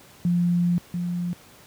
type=tone pair in turn; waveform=sine; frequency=174.61 / 175.45 Hz; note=F3 / F3; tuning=0 / +8 cents; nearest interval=unison; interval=8 cents; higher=second; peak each=-18 / -24 dBFS; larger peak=first; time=0.25-0.78 / 0.94-1.33 s; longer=first; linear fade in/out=0 ms; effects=pink hiss -50 dBFS RMS until 1.66 s + high-pass 80 Hz 12 dB/octave